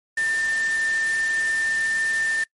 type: tone in noise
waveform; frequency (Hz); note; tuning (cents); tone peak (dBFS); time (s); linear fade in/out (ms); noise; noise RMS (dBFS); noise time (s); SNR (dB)
sine; 1793; A6; +32; -20; 0.17-2.44; 5; white; -34; 0.17-2.44; +11
effects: noise-tail reverb RT60 0.1 s tail -24 dB re dry + MP3 48 kbps